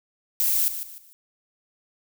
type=noise with echo; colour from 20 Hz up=violet; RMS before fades=-22 dBFS; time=0.4-0.68 s; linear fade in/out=0 ms; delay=150 ms; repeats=3; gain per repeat=-10 dB; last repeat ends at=1.13 s; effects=none